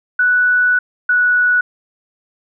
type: tone pair in turn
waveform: sine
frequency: 1480 / 1471.8 Hz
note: F#6 / F#6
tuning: 0 / -10 cents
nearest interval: unison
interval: 10 cents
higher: first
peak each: -10 dBFS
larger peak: neither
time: 0.19-0.79 / 1.09-1.61 s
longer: first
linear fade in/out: 5 ms
effects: none